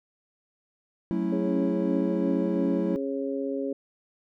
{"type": "chord", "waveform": "triangle", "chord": "F# minor seventh", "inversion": "none", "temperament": "equal", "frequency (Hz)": [185, 220, 277.2, 329.6], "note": ["F#3", "A3", "C#4", "E4"], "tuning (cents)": [0, 0, 0, 0], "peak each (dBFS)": [-27, -29, -32, -27], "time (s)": [1.11, 2.96], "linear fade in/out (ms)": 0}
{"type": "harmonic tone", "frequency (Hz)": 137.2, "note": "C#3", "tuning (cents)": -17, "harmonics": [2, 3, 4], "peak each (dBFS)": [-30, -32, -33], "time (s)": [1.32, 3.73], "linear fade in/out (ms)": 5}
{"effects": []}